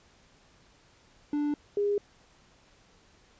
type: tone pair in turn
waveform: triangle / sine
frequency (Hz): 293.7 / 408.2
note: D4 / G#4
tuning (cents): 0 / -30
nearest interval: tritone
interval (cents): 570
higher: second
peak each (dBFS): -24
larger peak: neither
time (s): 1.33-1.54 / 1.77-1.98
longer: neither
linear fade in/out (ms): 2
effects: pink hiss -61 dBFS RMS until 3.39 s + resampled to 16000 Hz